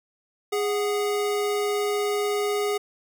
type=tone pair together; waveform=square; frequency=412.9 / 740 Hz; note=G#4 / F#5; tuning=-10 / 0 cents; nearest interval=minor seventh; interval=1010 cents; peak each=-24 / -33 dBFS; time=0.52-2.78 s; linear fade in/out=10 ms; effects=none